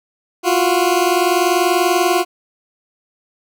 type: tone pair together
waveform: 20% pulse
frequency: 345.4 / 365.6 Hz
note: F4 / F#4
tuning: -19 / -21 cents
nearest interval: minor second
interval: 98 cents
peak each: -11 dBFS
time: 0.43-2.25 s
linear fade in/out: 50 ms
effects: none